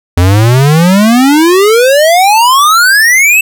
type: exponential sweep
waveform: square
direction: up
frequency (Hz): 85 to 2685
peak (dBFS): -4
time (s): 0.17-3.41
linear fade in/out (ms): 5
effects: none